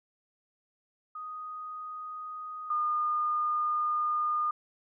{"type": "tone pair in turn", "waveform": "sine", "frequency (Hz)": [1244.5, 1218.2], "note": ["D#6", "D#6"], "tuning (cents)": [0, -37], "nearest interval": "unison", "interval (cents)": 37, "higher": "first", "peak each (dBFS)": [-37, -26], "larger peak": "second", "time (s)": [[1.15, 2.7], [2.7, 4.51]], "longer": "second", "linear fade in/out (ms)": 5, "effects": []}